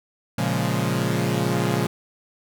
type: chord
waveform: sawtooth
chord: Bb minor seventh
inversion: none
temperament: equal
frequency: 116.54 / 138.59 / 174.61 / 207.7 Hz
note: Bb2 / Db3 / F3 / Ab3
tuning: 0 / 0 / 0 / 0 cents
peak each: -22 / -22 / -22 / -24 dBFS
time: 0.38-1.87 s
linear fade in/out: 5 ms
effects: none